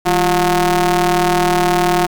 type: ring-modulated tone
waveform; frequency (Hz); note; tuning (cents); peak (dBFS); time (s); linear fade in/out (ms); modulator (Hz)
sawtooth; 183.8; F#3; -11; -5; 0.05-2.07; 20; 532
effects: 7-bit